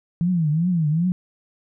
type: tone with vibrato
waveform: sine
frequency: 164.81 Hz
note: E3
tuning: in tune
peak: -17 dBFS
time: 0.21-1.12 s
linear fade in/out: 0 ms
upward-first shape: triangle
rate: 2.6 Hz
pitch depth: 210 cents each way
effects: none

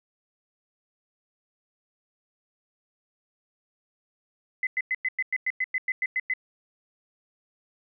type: tone bursts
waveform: sine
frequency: 2030 Hz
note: B6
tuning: 47 cents sharp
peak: -23 dBFS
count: 13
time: 4.63-6.337 s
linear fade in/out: 2 ms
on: 39 ms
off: 100 ms
effects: none

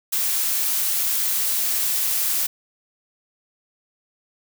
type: noise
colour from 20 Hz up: blue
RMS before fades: -22 dBFS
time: 0.12-2.47 s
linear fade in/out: 10 ms
effects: none

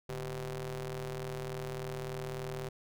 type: ring-modulated tone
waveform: sawtooth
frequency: 123.47 Hz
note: B2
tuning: in tune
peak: -30 dBFS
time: 0.09-2.69 s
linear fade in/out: 5 ms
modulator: 267 Hz
effects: none

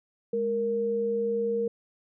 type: tone pair together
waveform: sine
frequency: 207.6 / 465.5 Hz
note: G#3 / A#4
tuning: 0 / -2 cents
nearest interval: octave + major second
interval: 1398 cents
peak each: -34 / -25 dBFS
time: 0.33-1.68 s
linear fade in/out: 5 ms
effects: none

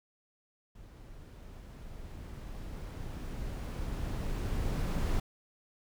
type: noise with level ramp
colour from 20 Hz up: brown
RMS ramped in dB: -51 to -30 dBFS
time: 0.75-5.2 s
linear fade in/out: 5 ms
effects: none

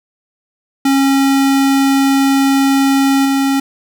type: tone with level steps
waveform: square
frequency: 273 Hz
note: C#4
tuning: 26 cents flat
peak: -10 / -12 dBFS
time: 0.85-3.6 s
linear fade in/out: 5 ms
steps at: 3.25 s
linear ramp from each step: 5 ms
effects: none

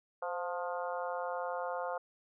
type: harmonic tone with a mistuned harmonic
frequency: 177 Hz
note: F3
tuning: 23 cents sharp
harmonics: 3 / 4 / 5 / 6 / 7 / 8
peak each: -38 / -40 / -42 / -44 / -45 / -46 dBFS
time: 0.22-1.98 s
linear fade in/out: 5 ms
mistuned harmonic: 3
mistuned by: -33 cents
effects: none

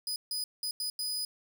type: tone bursts at uneven times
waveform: sawtooth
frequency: 4978 Hz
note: D#8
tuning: in tune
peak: -29 dBFS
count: 5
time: 0.07-0.16 / 0.31-0.44 / 0.63-0.71 / 0.8-0.9 / 0.99-1.25 s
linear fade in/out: 2 ms
effects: none

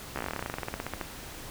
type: slowing click train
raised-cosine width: 0.5 ms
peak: -17 dBFS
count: 24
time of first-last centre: 0.16-1.013 s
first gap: 14 ms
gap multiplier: 1.08
effects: pink hiss -43 dBFS RMS until 1.5 s

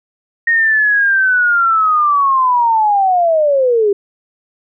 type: linear sweep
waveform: sine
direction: down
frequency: 1864.7 to 392 Hz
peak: -9 dBFS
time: 0.47-3.93 s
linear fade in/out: 5 ms
effects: none

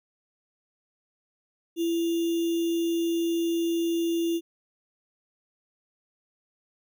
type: tone with sample-and-hold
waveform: sine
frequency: 335.9 Hz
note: E4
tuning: 33 cents sharp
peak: -23 dBFS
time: 1.76-4.41 s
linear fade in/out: 50 ms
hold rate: 3150 Hz
effects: none

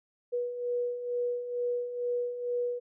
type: beating tone pair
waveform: sine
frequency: 484.6 / 486.8 Hz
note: B4 / B4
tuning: -33 / -25 cents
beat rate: 2.2 Hz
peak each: -37 / -30 dBFS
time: 0.32-2.8 s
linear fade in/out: 20 ms
effects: none

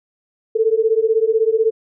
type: beating tone pair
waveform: sine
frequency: 437.1 / 453.1 Hz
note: A4 / A#4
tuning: -11 / -49 cents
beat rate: 16 Hz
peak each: -16 dBFS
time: 0.55-1.71 s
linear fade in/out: 10 ms
effects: none

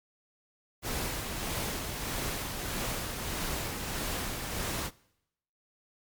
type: noise with tremolo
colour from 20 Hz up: pink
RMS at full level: -33 dBFS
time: 0.82-4.91 s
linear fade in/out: 50 ms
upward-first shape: sine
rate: 1.6 Hz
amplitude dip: 35%
effects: noise-tail reverb RT60 0.8 s tail -22 dB re dry + MP3 96 kbps

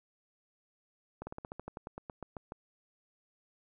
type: slowing click train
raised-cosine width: 1 ms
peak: -27 dBFS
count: 15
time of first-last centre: 1.22-2.521 s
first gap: 50 ms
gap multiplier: 1.09
effects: none

